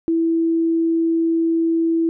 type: tone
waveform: sine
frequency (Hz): 329.6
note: E4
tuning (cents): 0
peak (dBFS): -15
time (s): 0.08-2.09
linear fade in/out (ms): 0
effects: none